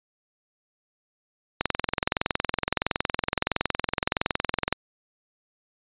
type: click train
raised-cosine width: 0.3 ms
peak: -6 dBFS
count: 68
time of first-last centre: 1.61-4.726 s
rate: 21.5 Hz
effects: resampled to 8000 Hz